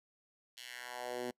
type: tone with high-pass filter sweep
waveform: 10% pulse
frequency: 123.47 Hz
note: B2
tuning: in tune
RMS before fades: -43 dBFS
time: 0.57-1.31 s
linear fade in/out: 5 ms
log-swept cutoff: 3400 to 260 Hz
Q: 1.7
effects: noise-tail reverb RT60 0.1 s tail -25 dB re dry + resampled to 32000 Hz